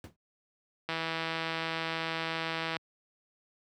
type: noise with exponential decay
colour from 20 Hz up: brown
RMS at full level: -33 dBFS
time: 0.04-0.16 s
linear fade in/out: 1 ms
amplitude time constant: 24 ms
type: click train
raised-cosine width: 0.3 ms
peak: -17 dBFS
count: 307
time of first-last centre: 0.89-2.767 s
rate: 163 Hz
effects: high-pass 100 Hz 12 dB/octave